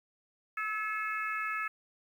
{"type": "harmonic tone with a mistuned harmonic", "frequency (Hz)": 433.5, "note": "A4", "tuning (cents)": -26, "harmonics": [3, 4, 5, 6], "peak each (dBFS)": [-35, -37, -39, -41], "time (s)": [0.57, 1.68], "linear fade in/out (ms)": 5, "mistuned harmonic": 4, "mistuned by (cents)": -28, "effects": ["10-bit"]}